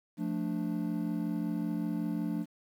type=chord; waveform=triangle; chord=D minor; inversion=first; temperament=equal; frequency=174.61 / 220 / 293.7 Hz; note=F3 / A3 / D4; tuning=0 / 0 / 0 cents; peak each=-33 dBFS; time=0.17-2.46 s; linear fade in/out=50 ms; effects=10-bit